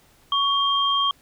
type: tone pair together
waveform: sine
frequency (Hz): 1117 / 3196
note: C#6 / G7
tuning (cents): +13 / +33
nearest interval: octave + tritone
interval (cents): 1820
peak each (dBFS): -21 / -21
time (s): 0.32-1.11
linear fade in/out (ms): 2
effects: pink hiss -57 dBFS RMS until 1.21 s